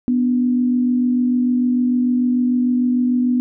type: tone pair together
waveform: sine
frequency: 246.9 / 293.6 Hz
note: B3 / D4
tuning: 0 / 0 cents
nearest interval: minor third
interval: 300 cents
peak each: -14 / -26 dBFS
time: 0.08-3.4 s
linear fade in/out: 0 ms
effects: none